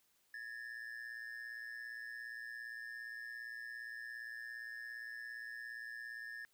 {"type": "ring-modulated tone", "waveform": "triangle", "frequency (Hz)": 1741, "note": "A6", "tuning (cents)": -19, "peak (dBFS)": -40, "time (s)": [0.34, 6.45], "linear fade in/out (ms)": 0, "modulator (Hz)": 58.7, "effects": ["white hiss -75 dBFS RMS until 6.53 s"]}